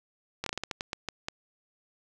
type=slowing click train; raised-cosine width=0.2 ms; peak=-15 dBFS; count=11; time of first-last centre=0.44-1.285 s; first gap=23 ms; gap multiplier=1.27; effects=none